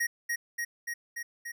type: tone with echo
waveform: square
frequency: 1884 Hz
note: A#6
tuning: 18 cents sharp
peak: -27 dBFS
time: 0-0.07 s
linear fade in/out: 10 ms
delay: 290 ms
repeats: 5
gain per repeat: -2 dB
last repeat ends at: 1.52 s
effects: none